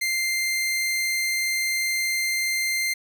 sawtooth tone, 2093 Hz, C7, in tune, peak -19 dBFS, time 0.01-2.94 s, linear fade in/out 10 ms, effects none

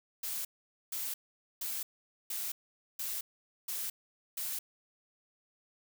blue noise bursts, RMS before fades -37 dBFS, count 7, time 0.23-4.59 s, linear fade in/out 5 ms, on 220 ms, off 470 ms, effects none

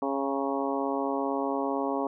harmonic tone with a mistuned harmonic, 137.8 Hz, C#3, 10 cents flat, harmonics 2 / 3 / 4 / 5 / 6 / 7 / 8, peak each -31 / -33 / -34 / -35 / -36 / -36 / -37 dBFS, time 0.02-2.07 s, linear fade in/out 2 ms, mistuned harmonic 7, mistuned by -28 cents, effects none

